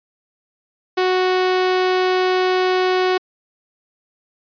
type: tone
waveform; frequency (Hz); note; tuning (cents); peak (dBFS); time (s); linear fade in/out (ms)
sawtooth; 369.2; F#4; -4; -11; 0.97-3.18; 10
effects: resampled to 11025 Hz